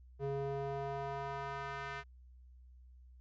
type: tone with band-pass filter sweep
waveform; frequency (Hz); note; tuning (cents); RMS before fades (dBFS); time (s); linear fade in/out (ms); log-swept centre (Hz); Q
square; 138.59; C#3; 0; -40; 0.19-2.04; 50; 390 to 1700; 1.5
effects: added 62 Hz sine -55 dBFS peak until 3.2 s + resampled to 16000 Hz